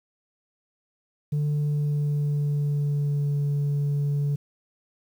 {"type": "tone with pitch glide", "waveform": "sine", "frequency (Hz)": [147.8, 143.92], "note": ["D3", "D3"], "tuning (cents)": [11, -35], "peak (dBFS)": -19, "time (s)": [1.32, 4.36], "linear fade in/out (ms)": 10, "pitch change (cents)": -46, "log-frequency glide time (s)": [1.5, 3.38], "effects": ["tanh soft clip ceiling -21 dBFS", "9-bit"]}